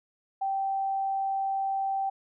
sine tone, 779 Hz, G5, 11 cents flat, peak -26 dBFS, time 0.41-2.1 s, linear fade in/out 10 ms, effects none

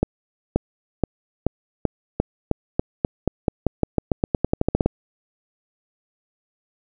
accelerating click train, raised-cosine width 2 ms, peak -4 dBFS, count 24, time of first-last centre 0.03-4.86 s, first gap 530 ms, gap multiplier 0.9, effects none

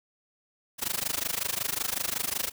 white noise with amplitude modulation, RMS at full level -27 dBFS, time 0.78-2.52 s, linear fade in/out 50 ms, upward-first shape sine, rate 25.4 Hz, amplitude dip 95%, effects none

